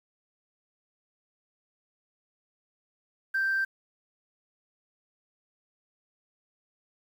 sine tone, 1568 Hz, G6, in tune, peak -23 dBFS, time 3.34-3.65 s, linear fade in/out 10 ms, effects tanh soft clip ceiling -21 dBFS + 9-bit

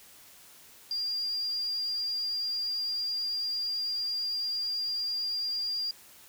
sine tone, 4797 Hz, D8, 36 cents sharp, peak -29 dBFS, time 0.91-5.91 s, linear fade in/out 2 ms, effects white hiss -54 dBFS RMS until 6.28 s

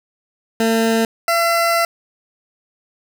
20% pulse tone pair in turn, 225.8 / 676.6 Hz, A3 / E5, +45 / +45 cents, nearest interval octave + perfect fifth, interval 1900 cents, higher second, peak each -9 dBFS, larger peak neither, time 0.6-1.05 / 1.28-1.85 s, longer second, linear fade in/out 2 ms, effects none

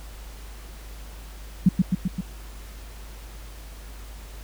sine tone with echo, 183.9 Hz, F#3, 10 cents flat, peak -11 dBFS, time 1.66-1.69 s, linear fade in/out 5 ms, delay 130 ms, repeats 4, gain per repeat -3 dB, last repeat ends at 2.21 s, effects added 51 Hz sine -38 dBFS peak until 4.43 s + pink hiss -47 dBFS RMS until 4.43 s

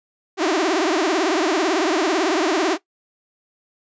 sawtooth tone with vibrato, 345 Hz, F4, 21 cents flat, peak -13 dBFS, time 0.37-2.78 s, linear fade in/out 50 ms, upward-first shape triangle, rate 18 Hz, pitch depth 290 cents each way, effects noise-tail reverb RT60 0.1 s tail -17 dB re dry + resampled to 16000 Hz

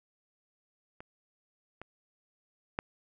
clicks, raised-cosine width 0.5 ms, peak -30 / -28 / -16 dBFS, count 3, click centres 1.005 / 1.816 / 2.789 s, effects none

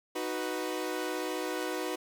sawtooth chord, B major, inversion first, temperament equal, 311.1 / 370 / 493.9 Hz, D#4 / F#4 / B4, 0 / 0 / 0 cents, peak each -33 / -32 / -33 dBFS, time 0.15-1.96 s, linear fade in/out 10 ms, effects none

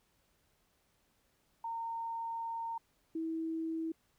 sine tone pair in turn, 917 / 324.2 Hz, A#5 / E4, -29 / -29 cents, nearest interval octave + tritone, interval 1800 cents, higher first, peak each -36 / -34 dBFS, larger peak second, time 1.64-2.78 / 3.15-3.92 s, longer first, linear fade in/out 5 ms, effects pink hiss -74 dBFS RMS until 4.18 s

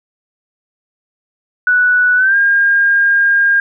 sine tone with pitch glide, 1479 to 1612.9 Hz, F#6 to G6, -1 to +49 cents, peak -8 dBFS, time 1.67-3.6 s, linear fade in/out 2 ms, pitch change +150 cents, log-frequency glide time 2.16-2.36 s, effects none

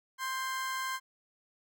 35% pulse tone pair together, 1046.5 / 1580.3 Hz, C6 / G6, 0 / +14 cents, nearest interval perfect fifth, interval 714 cents, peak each -33 / -36 dBFS, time 0.18-1 s, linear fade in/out 50 ms, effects none

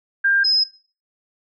sine tone pair in turn, 1596 / 5095 Hz, G6 / D#8, +31 / +40 cents, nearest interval octave + minor sixth, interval 2009 cents, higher second, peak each -14 dBFS, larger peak neither, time 0.24-0.44 / 0.44-0.64 s, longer neither, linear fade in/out 10 ms, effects noise-tail reverb RT60 0.4 s tail -17 dB re dry

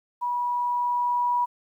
sine tone with level ramp, 972 Hz, B5, 28 cents flat, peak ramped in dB -24 to -20 dBFS, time 0.21-1.46 s, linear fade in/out 20 ms, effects 10-bit

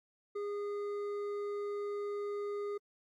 sine tone with hard clipping, 409.5 Hz, G#4, 24 cents flat, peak -37 dBFS, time 0.35-2.78 s, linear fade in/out 10 ms, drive 7 dB, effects AAC 64 kbps

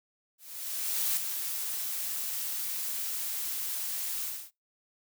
blue noise with ADSR envelope, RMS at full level -28 dBFS, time 0.38-4.51 s, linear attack 790 ms, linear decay 5 ms, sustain -6 dB, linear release 270 ms, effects noise-tail reverb RT60 0.2 s tail -23 dB re dry

